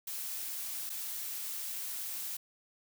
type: noise with dropouts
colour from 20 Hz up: blue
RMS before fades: -39 dBFS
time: 0.07-2.37 s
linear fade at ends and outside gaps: 5 ms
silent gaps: 0.895-0.9 s
effects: none